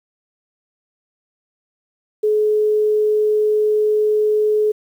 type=tone; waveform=sine; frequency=425.6 Hz; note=G#4; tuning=42 cents sharp; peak=-13 dBFS; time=2.23-4.72 s; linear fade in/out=10 ms; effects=8-bit